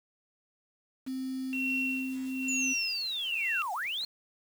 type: tone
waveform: sine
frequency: 261.6 Hz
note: C4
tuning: in tune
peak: -32 dBFS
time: 1.06-2.74 s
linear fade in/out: 20 ms
type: tone with tremolo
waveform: sine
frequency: 2726 Hz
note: F7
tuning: 43 cents flat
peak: -28 dBFS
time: 1.53-3.62 s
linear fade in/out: 0 ms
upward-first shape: sine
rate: 1.1 Hz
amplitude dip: 95%
type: linear two-way sweep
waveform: sine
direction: down then up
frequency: 7100 to 695 to 4309 Hz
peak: -31 dBFS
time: 2.48-4.05 s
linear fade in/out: 5 ms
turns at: 3.73 s
effects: tanh soft clip ceiling -18 dBFS + 8-bit